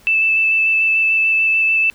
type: tone with vibrato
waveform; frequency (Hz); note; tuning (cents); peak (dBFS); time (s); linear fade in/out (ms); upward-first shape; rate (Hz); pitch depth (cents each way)
sine; 2637; E7; 0; -12; 0.07-1.9; 0; square; 6.8; 8
effects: pink hiss -49 dBFS RMS until 1.94 s